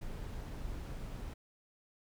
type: noise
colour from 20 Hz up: brown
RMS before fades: -42 dBFS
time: 0.01-1.34 s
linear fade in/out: 10 ms
effects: none